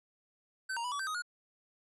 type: tone with pitch steps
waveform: square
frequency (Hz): 1534 / 933 / 986 / 1142 / 1556 / 1253 / 1440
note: G6 / A#5 / B5 / D6 / G6 / D#6 / F#6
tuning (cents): -38 / +1 / -3 / -49 / -13 / +12 / -47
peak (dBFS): -35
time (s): 0.69-1.222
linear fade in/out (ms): 10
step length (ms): 76
effects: resampled to 24000 Hz